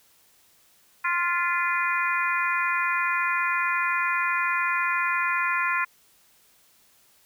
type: harmonic tone with a mistuned harmonic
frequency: 349.2 Hz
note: F4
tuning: in tune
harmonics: 3 / 4 / 5 / 6 / 7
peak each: -27 / -28 / -29 / -30 / -30 dBFS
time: 1.04-5.85 s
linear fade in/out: 10 ms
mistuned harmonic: 6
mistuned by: -44 cents
effects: white hiss -60 dBFS RMS until 7.25 s